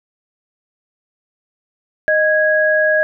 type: tone pair together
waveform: sine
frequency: 619.9 / 1655 Hz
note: D#5 / G#6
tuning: -7 / -6 cents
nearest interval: octave + perfect fourth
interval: 1701 cents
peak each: -14 dBFS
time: 2.08-3.03 s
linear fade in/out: 0 ms
effects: none